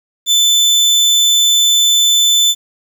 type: tone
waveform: 30% pulse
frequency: 3520 Hz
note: A7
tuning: in tune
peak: -6 dBFS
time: 0.26-2.55 s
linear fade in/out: 50 ms
effects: 7-bit